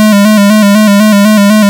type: tone with vibrato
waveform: square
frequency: 207.7 Hz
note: G#3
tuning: in tune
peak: -3 dBFS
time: 0-1.69 s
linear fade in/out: 0 ms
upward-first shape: square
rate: 4 Hz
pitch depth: 54 cents each way
effects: none